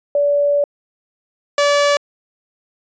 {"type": "tone pair in turn", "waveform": ["sine", "sawtooth"], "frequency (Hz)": [576, 576], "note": ["D5", "D5"], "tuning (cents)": [-34, -34], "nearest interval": "unison", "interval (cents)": 0, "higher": "neither", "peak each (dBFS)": [-12, -8], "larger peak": "second", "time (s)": [[0.15, 0.64], [1.58, 1.97]], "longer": "first", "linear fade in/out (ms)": 2, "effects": ["resampled to 16000 Hz"]}